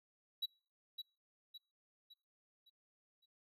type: tone with echo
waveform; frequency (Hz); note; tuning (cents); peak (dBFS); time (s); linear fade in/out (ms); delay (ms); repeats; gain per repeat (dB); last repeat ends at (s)
triangle; 3904; B7; -21; -34; 0.42-0.46; 10; 560; 5; -7; 3.26
effects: noise-tail reverb RT60 0.4 s tail -24 dB re dry